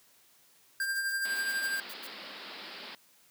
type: tone with tremolo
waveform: square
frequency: 1590 Hz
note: G6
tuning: 24 cents sharp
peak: -29 dBFS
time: 0.8-1.8 s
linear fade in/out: 2 ms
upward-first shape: sine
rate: 12 Hz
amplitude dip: 40%
type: noise bursts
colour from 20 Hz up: violet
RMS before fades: -45 dBFS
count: 10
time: 0.81-2.075 s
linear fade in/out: 10 ms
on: 50 ms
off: 85 ms
type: band-pass noise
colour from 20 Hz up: white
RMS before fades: -45 dBFS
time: 1.25-2.95 s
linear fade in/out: 2 ms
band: 180 to 5000 Hz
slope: 96 dB/octave
effects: white hiss -63 dBFS RMS until 3.3 s + high-pass 80 Hz 12 dB/octave